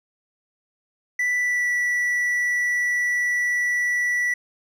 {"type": "tone with pitch glide", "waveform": "triangle", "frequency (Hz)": [1975.5, 1956.2], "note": ["B6", "B6"], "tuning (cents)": [0, -17], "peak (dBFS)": -18, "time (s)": [1.19, 4.34], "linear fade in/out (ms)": 5, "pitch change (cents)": -17, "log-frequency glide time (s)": [1.39, 1.69], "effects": []}